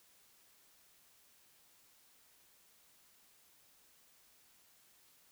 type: silence
effects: white hiss -67 dBFS RMS until 5.31 s